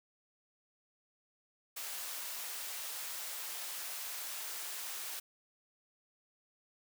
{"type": "high-pass noise", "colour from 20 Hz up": "white", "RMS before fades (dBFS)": -42, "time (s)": [1.76, 5.2], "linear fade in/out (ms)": 10, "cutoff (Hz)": 600, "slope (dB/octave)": 12, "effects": []}